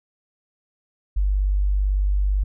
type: tone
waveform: sine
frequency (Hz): 49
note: G1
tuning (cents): 0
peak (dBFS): -17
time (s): 1.16-2.44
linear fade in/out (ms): 10
effects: none